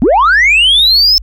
sine linear sweep, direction up, 196 to 5320 Hz, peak -3 dBFS, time 0.02-1.18 s, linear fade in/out 0 ms, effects tanh soft clip ceiling -3 dBFS + added 50 Hz sine -25 dBFS peak until 1.22 s

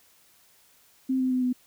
sine tone with pitch steps, 261.6 / 257.8 / 254.2 / 250.5 Hz, C4 / C4 / C4 / B3, 0 / -26 / -50 / +25 cents, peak -22 dBFS, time 1.09-1.53 s, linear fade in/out 10 ms, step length 110 ms, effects white hiss -60 dBFS RMS until 1.66 s

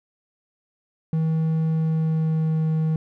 triangle tone with pitch glide, 160.1 to 158.35 Hz, D#3 to D#3, +50 to +31 cents, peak -17 dBFS, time 1.13-2.96 s, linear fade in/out 2 ms, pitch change -19 cents, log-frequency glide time 1.69-2.68 s, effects none

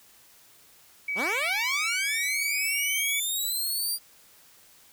sine tone with pitch glide, 2277 to 2261 Hz, C#7 to C#7, +46 to +34 cents, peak -27 dBFS, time 1.08-3.2 s, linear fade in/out 5 ms, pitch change -12 cents, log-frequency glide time 1.34-3.03 s
10% pulse linear sweep, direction up, 155.56 to 4800 Hz, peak -20 dBFS, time 1.15-3.99 s, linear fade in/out 50 ms
effects white hiss -56 dBFS RMS until 4.92 s

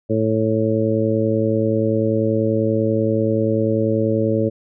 harmonic tone, 110.3 Hz, A2, 5 cents sharp, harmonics 1 / 2 / 3 / 4 / 5, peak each -22 / -22 / -22 / -22 / -22 dBFS, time 0.09-4.5 s, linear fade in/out 20 ms, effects none

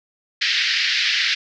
pink band-pass noise, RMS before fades -20 dBFS, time 0.41-1.35 s, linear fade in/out 10 ms, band 1700 to 5200 Hz, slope 48 dB/octave, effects none

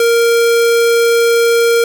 square tone, 466.2 Hz, A#4, in tune, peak -9 dBFS, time 0-1.84 s, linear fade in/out 2 ms, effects none

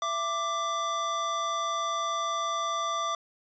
square tone pair together, 667.9 / 1177 Hz, E5 / D6, +23 / +3 cents, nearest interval minor seventh, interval 980 cents, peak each -36 / -29 dBFS, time 0.02-3.15 s, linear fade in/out 2 ms, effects resampled to 16000 Hz

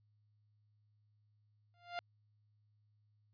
sawtooth tone with exponential growth, 698.5 Hz, F5, in tune, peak -32 dBFS, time 1.74-1.99 s, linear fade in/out 0 ms, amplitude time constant 53 ms, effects added 105 Hz sine -70 dBFS peak until 3.33 s + resampled to 11025 Hz

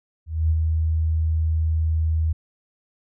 sine tone with ADSR envelope, 79.8 Hz, D#2, 44 cents sharp, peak -15 dBFS, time 0.26-2.33 s, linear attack 240 ms, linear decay 45 ms, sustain -3 dB, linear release 10 ms, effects none

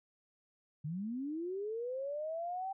sine linear sweep, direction up, 141.3 to 784 Hz, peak -36 dBFS, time 0.84-2.73 s, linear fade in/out 10 ms, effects none

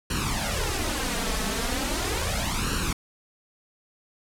pink noise with flanger, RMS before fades -27 dBFS, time 0.1-2.93 s, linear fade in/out 5 ms, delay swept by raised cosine 0.7 to 4.6 ms, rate 0.38 Hz, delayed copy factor +0.75, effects low-pass 11000 Hz 12 dB/octave

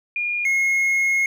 sine / triangle tone pair in turn, 2424 / 2160 Hz, D#7 / C#7, -46 / -45 cents, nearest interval major second, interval 199 cents, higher first, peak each -21 / -15 dBFS, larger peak second, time 0.16-0.45 / 0.45-1.26 s, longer second, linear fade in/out 2 ms, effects none

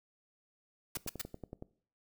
white noise bursts, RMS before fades -37 dBFS, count 3, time 0.95-1.216 s, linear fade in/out 5 ms, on 22 ms, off 100 ms
click train, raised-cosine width 2 ms, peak -30 dBFS, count 8, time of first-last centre 0.97-1.624 s, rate 10.7 Hz
effects noise-tail reverb RT60 0.5 s tail -20 dB re dry

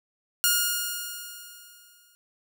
5% pulse tone with exponential decay, 1427 Hz, F6, 37 cents sharp, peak -7 dBFS, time 0.44-2.15 s, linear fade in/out 0 ms, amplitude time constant 370 ms, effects none

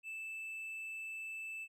triangle tone, 2637 Hz, E7, in tune, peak -40 dBFS, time 0.03-1.68 s, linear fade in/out 50 ms, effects none

